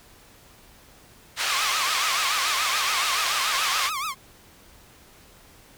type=band-pass noise; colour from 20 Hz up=white; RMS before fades=-26 dBFS; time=1.36-3.91 s; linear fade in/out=50 ms; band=950 to 4400 Hz; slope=12 dB/octave
type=tone with vibrato; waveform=sawtooth; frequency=1166 Hz; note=D6; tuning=13 cents flat; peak=-23 dBFS; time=1.45-4.15 s; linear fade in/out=50 ms; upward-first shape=triangle; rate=7 Hz; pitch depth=210 cents each way
effects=pink hiss -52 dBFS RMS until 5.77 s